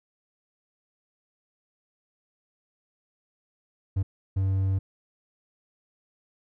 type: tone bursts at uneven times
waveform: triangle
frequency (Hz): 96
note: G2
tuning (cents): -36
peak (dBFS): -20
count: 2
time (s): 3.96-4.03 / 4.36-4.79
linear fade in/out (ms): 10
effects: none